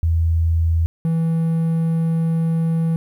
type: tone pair in turn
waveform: sine / triangle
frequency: 82.41 / 163.87 Hz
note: E2 / E3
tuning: 0 / -10 cents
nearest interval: octave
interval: 1190 cents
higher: second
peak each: -14 dBFS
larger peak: neither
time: 0.03-0.86 / 1.05-2.96 s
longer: second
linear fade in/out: 0 ms
effects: 9-bit